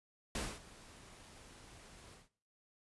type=noise with ADSR envelope; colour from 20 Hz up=pink; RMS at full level=-38 dBFS; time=0.35-2.29 s; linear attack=3 ms; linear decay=240 ms; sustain=-19 dB; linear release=160 ms; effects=noise-tail reverb RT60 0.5 s tail -19 dB re dry + resampled to 24000 Hz